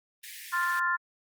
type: high-pass noise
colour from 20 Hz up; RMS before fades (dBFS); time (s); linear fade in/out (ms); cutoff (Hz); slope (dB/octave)
pink; -43; 0.23-0.8; 10; 1700; 96
type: chord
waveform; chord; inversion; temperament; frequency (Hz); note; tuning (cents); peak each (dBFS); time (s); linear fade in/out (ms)
sine; F major; second; equal; 1046.5 / 1396.9 / 1760; C6 / F6 / A6; 0 / 0 / 0; -29; 0.52-0.97; 20
effects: Opus 24 kbps